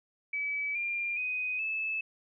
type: tone with pitch steps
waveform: sine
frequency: 2291 / 2394 / 2501 / 2613 Hz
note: D7 / D7 / D#7 / E7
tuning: -44 / +33 / +8 / -16 cents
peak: -30 dBFS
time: 0.33-2.01 s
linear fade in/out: 5 ms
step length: 420 ms
effects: none